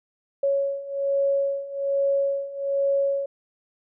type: beating tone pair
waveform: sine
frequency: 554.4 / 555.6 Hz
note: C#5 / C#5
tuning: 0 / +4 cents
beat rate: 1.2 Hz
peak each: -26 / -23 dBFS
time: 0.43-3.26 s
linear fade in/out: 5 ms
effects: none